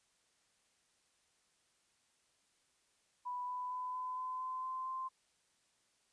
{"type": "tone with pitch steps", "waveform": "sine", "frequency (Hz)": [989, 996.5, 1004, 1011.5, 1019.2, 1026.8, 1034.6, 1042.4], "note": ["B5", "B5", "B5", "B5", "C6", "C6", "C6", "C6"], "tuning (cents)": [2, 15, 28, 41, -46, -33, -20, -7], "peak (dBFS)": -38, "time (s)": [3.25, 5.09], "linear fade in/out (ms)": 20, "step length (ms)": 230, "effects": ["white hiss -75 dBFS RMS until 6.12 s", "resampled to 22050 Hz"]}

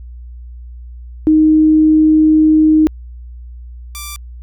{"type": "tone pair in turn", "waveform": ["sine", "5% pulse"], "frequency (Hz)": [311.1, 1174.6], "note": ["D#4", "D6"], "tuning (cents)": [0, 0], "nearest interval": "octave + major seventh", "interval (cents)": 2300, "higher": "second", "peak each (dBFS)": [-6, -14], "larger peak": "first", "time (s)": [[1.27, 2.87], [3.95, 4.16]], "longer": "first", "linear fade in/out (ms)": 0, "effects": ["added 60 Hz sine -29 dBFS peak until 4.42 s"]}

